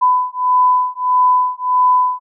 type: beating tone pair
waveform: sine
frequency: 1001 / 1002.6 Hz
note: B5 / B5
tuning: +23 / +26 cents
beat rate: 1.6 Hz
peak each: -14 dBFS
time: 0.01-2.2 s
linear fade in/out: 20 ms
effects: none